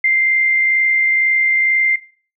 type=tone with amplitude modulation; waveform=sine; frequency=2093 Hz; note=C7; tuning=in tune; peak=-10 dBFS; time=0.04-1.96 s; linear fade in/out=5 ms; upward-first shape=sine; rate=62.1 Hz; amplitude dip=25%; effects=noise-tail reverb RT60 0.4 s tail -18 dB re dry